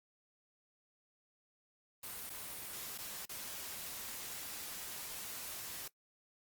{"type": "noise with dropouts", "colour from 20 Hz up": "white", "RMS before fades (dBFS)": -45, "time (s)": [2.03, 5.88], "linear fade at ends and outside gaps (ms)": 5, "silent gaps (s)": [[2.295, 2.3], [2.978, 2.985], [3.255, 3.293]], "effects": ["noise-tail reverb RT60 0.1 s tail -19 dB re dry", "Opus 32 kbps"]}